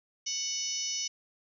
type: harmonic tone with a mistuned harmonic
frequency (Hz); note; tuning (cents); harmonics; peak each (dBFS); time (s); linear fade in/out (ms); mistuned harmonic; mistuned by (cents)
740; F#5; 0; 3 / 4 / 5 / 6 / 7 / 8 / 9; -46 / -39 / -46 / -44 / -36 / -34 / -46; 0.26-1.08; 10; 7; +34
effects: none